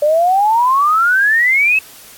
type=exponential sweep; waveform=sine; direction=up; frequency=580 to 2629 Hz; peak=-9 dBFS; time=0.02-1.79 s; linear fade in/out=5 ms; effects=white hiss -39 dBFS RMS until 2.17 s + AAC 64 kbps